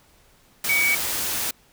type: tone in noise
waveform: sine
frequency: 2261 Hz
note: C#7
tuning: 34 cents sharp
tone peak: -18 dBFS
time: 0.69-0.95 s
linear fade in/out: 5 ms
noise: white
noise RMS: -26 dBFS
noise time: 0.64-1.51 s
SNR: +5 dB
effects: pink hiss -57 dBFS RMS until 1.72 s